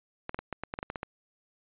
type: clicks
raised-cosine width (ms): 0.5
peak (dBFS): -19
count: 11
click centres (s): 0.294 / 0.345 / 0.39 / 0.527 / 0.636 / 0.739 / 0.789 / 0.829 / 0.901 / 0.958 / 1.031
effects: resampled to 8000 Hz